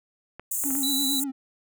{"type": "clicks", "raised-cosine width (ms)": 0.5, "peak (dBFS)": -24, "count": 4, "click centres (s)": [0.396, 0.638, 0.706, 0.752]}
{"type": "high-pass noise", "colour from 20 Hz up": "pink", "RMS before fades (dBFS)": -28, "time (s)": [0.51, 1.24], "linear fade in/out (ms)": 5, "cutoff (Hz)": 6700, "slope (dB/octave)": 96}
{"type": "tone with vibrato", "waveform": "triangle", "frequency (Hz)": 273.8, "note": "C#4", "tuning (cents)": -21, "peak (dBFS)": -26, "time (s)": [0.64, 1.32], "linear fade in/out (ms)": 20, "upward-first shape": "triangle", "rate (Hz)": 8.7, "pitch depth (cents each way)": 85}
{"type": "tone", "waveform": "sine", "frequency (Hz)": 3953, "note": "B7", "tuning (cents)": 1, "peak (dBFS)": -26, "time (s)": [0.83, 1.2], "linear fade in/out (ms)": 5}
{"effects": []}